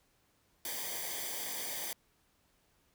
white noise with comb filter, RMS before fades -39 dBFS, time 0.65-1.93 s, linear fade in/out 2 ms, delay 0.74 ms, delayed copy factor -0.75, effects pink hiss -72 dBFS RMS until 2.94 s

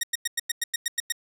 10% pulse tone bursts, 1871 Hz, A#6, 6 cents sharp, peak -14 dBFS, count 10, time 0.01-1.123 s, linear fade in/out 5 ms, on 24 ms, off 97 ms, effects none

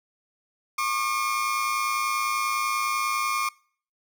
30% pulse tone pair together, 1091 / 1201.1 Hz, C#6 / D6, -28 / +39 cents, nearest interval major second, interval 167 cents, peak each -25 / -24 dBFS, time 0.78-3.49 s, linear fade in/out 5 ms, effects noise-tail reverb RT60 0.5 s tail -24 dB re dry

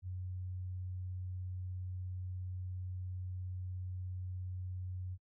sine tone, 91.7 Hz, F#2, 15 cents flat, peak -39 dBFS, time 0.02-5.18 s, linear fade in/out 50 ms, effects noise-tail reverb RT60 0.1 s tail -22 dB re dry

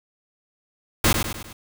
pink noise with echo, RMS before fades -17 dBFS, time 1.04-1.13 s, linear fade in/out 5 ms, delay 100 ms, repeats 4, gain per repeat -6 dB, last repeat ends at 1.53 s, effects none

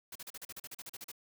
white noise bursts, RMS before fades -45 dBFS, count 14, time 0.12-1.117 s, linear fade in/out 5 ms, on 35 ms, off 39 ms, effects none

